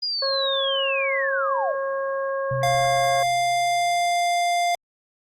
sine linear sweep, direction down, 4948 to 506 Hz, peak -23 dBFS, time 0.02-1.75 s, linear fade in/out 10 ms
harmonic tone, 544 Hz, C#5, 33 cents flat, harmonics 1 / 2 / 3, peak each -24 / -30 / -34 dBFS, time 0.22-3.23 s, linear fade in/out 5 ms
sine tone with exponential decay, 128.6 Hz, C3, 30 cents flat, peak -24 dBFS, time 2.51-4.4 s, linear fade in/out 5 ms, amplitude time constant 410 ms
square tone, 698.5 Hz, F5, in tune, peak -20 dBFS, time 2.63-4.75 s, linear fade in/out 2 ms
effects low-pass 11000 Hz 12 dB/octave + Opus 24 kbps

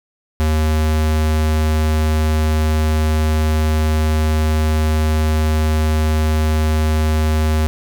square tone, 77.78 Hz, D#2, in tune, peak -14 dBFS, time 0.4-7.67 s, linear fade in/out 0 ms, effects none

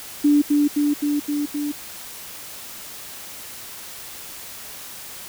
sine tone with echo, 292.2 Hz, D4, 9 cents flat, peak -12 dBFS, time 0.24-0.42 s, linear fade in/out 10 ms, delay 260 ms, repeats 5, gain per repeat -2 dB, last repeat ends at 1.72 s, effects white hiss -37 dBFS RMS until 5.28 s

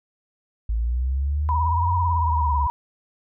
sine linear two-way sweep, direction up then down, 53.6 to 89.7 to 69.9 Hz, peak -20 dBFS, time 0.69-2.67 s, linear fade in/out 5 ms, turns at 1.94 s
sine tone with vibrato, 970 Hz, B5, 31 cents flat, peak -21 dBFS, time 1.49-2.7 s, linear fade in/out 0 ms, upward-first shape triangle, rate 18 Hz, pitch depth 81 cents each way
effects none

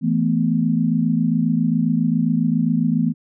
sine chord, E suspended fourth, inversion none, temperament just, 164.81 / 219.8 / 247.2 Hz, E3 / A3 / B3, 0 / -2 / +2 cents, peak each -20 dBFS, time 0.01-3.14 s, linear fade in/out 50 ms, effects none

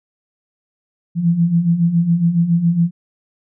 sine beating tone pair, 164.81 / 172.01 Hz, E3 / F3, 0 / -26 cents, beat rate 7.2 Hz, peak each -19 / -13 dBFS, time 1.15-2.91 s, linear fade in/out 50 ms, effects none

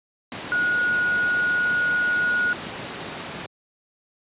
sine tone in noise, 1451 Hz, F#6, 34 cents flat, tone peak -19 dBFS, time 0.52-2.53 s, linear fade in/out 0 ms, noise pink, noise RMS -32 dBFS, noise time 0.32-3.46 s, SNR +10 dB, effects high-pass 150 Hz 12 dB/octave + resampled to 8000 Hz

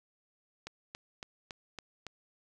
click train, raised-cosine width 0.2 ms, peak -24 dBFS, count 6, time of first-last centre 0.67-2.067 s, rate 3.58 Hz, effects none

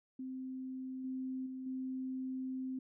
sine tone with level steps, 260 Hz, C4, 11 cents flat, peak -40 / -37 / -41 / -37 dBFS, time 0.19-2.79 s, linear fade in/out 5 ms, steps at 1.04 / 1.46 / 1.66 s, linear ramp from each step 5 ms, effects none

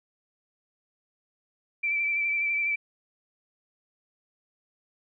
sine tone with vibrato, 2331 Hz, D7, 14 cents flat, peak -24 dBFS, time 1.83-2.76 s, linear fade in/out 10 ms, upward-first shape sine, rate 12 Hz, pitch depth 26 cents each way, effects none

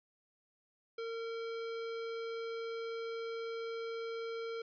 square tone, 457.3 Hz, A#4, 33 cents flat, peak -39 dBFS, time 0.98-4.62 s, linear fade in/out 5 ms, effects resampled to 11025 Hz

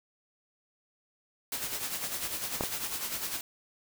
white noise with tremolo, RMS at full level -33 dBFS, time 1.52-3.41 s, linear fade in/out 2 ms, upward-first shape sine, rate 10 Hz, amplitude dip 55%
clicks, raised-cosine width 1 ms, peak -15 / -20 dBFS, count 2, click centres 2.609 / 2.637 s
effects none

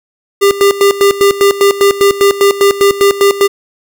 square tone with tremolo, 399.4 Hz, G4, 32 cents sharp, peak -5 dBFS, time 0.41-3.48 s, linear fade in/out 20 ms, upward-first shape square, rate 5 Hz, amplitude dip 80%, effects none

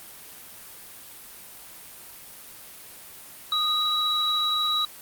sine tone pair together, 1238 / 3893 Hz, D#6 / B7, -9 / -26 cents, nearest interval octave + minor sixth, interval 1983 cents, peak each -27 / -22 dBFS, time 3.52-4.85 s, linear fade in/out 2 ms, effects white hiss -44 dBFS RMS until 5.01 s + Opus 32 kbps

